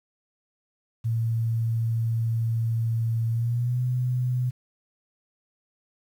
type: tone with pitch glide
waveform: sine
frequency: 114.2 to 125.26 Hz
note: A#2 to B2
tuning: -35 to +25 cents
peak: -22 dBFS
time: 1.04-4.51 s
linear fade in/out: 20 ms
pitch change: +160 cents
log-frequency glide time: 3.3-3.82 s
effects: 9-bit